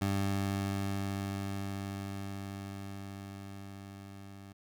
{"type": "tone with level ramp", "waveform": "20% pulse", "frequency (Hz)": 98.5, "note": "G2", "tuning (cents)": 9, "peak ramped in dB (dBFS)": [-24, -43], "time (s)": [0.01, 4.53], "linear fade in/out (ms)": 10, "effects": []}